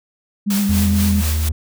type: tone with vibrato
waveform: sine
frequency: 201.3 Hz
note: G3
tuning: 46 cents sharp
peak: -15 dBFS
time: 0.46-1.22 s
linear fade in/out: 20 ms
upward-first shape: triangle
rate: 8.8 Hz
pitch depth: 41 cents each way
type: noise with tremolo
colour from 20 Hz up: white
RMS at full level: -24 dBFS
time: 0.5-1.49 s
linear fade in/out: 5 ms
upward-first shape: sine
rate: 4.2 Hz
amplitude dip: 55%
type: tone with pitch glide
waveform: triangle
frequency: 83 to 77.44 Hz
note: E2 to D#2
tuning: +12 to -8 cents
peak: -14 dBFS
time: 0.69-1.52 s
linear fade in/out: 5 ms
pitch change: -120 cents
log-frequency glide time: 1.06-1.27 s
effects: none